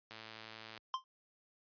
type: click train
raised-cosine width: 0.2 ms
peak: -31 dBFS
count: 75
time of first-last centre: 0.11-0.777 s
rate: 111 Hz
type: tone with exponential decay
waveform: square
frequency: 1046.5 Hz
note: C6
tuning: in tune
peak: -31 dBFS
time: 0.94-1.04 s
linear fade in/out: 1 ms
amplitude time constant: 20 ms
effects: high-pass 60 Hz 12 dB/octave + resampled to 11025 Hz